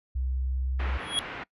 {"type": "tone with pitch glide", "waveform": "sine", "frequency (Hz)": [64.4, 65], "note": ["C2", "C2"], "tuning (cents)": [-27, -11], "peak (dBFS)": -26, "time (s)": [0.15, 0.98], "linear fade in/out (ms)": 10, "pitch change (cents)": 16, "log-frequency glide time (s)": [0.45, 0.87]}
{"type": "low-pass noise", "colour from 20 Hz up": "white", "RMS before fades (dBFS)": -38, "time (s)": [0.79, 1.44], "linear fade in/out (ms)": 10, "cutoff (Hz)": 2400, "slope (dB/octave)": 24}
{"type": "tone with exponential growth", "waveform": "square", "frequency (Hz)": 3322, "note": "G#7", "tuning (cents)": 0, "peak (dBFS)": -21, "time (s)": [0.99, 1.19], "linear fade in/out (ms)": 0, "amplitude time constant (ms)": 42}
{"effects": ["noise-tail reverb RT60 0.1 s tail -23 dB re dry", "resampled to 32000 Hz"]}